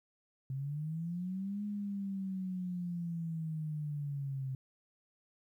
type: linear two-way sweep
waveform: sine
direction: up then down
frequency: 130.81 to 207.7 to 130.81 Hz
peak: -35 dBFS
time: 0.5-4.55 s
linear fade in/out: 2 ms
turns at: 1.64 s
effects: 12-bit